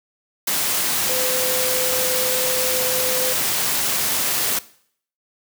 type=tone in noise; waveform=sine; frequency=510 Hz; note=C5; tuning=44 cents flat; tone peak=-25 dBFS; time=1.09-3.33 s; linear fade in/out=5 ms; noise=white; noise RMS=-21 dBFS; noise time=0.47-4.59 s; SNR=-7 dB; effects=noise-tail reverb RT60 0.6 s tail -19 dB re dry + high-pass 100 Hz 12 dB/octave